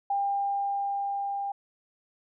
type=tone with level ramp; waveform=sine; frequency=799 Hz; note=G5; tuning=33 cents sharp; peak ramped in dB=-24 to -29 dBFS; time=0.1-1.52 s; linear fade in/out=5 ms; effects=none